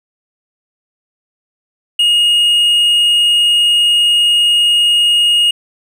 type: tone with hard clipping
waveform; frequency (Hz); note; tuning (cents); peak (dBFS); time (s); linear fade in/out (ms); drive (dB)
sine; 2865; F7; +44; -9; 1.99-5.51; 5; 3
effects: none